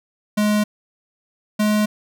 square tone pair in turn, 210 / 211.3 Hz, G#3 / G#3, +19 / +30 cents, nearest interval unison, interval 11 cents, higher second, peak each -16 dBFS, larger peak neither, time 0.37-0.64 / 1.59-1.86 s, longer neither, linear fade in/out 10 ms, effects none

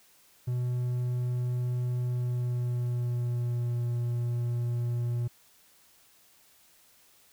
triangle tone with pitch glide, 123.47 to 119.82 Hz, B2 to A#2, 0 to +48 cents, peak -25 dBFS, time 0.47-5.28 s, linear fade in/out 10 ms, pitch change -52 cents, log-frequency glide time 2.04-3.84 s, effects white hiss -61 dBFS RMS until 7.32 s

